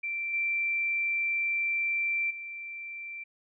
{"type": "tone with level steps", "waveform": "sine", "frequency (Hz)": 2349, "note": "D7", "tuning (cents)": 0, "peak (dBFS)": [-30, -26, -37], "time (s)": [0.03, 3.24], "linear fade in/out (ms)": 10, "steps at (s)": [0.33, 2.3], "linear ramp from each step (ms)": 10, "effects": []}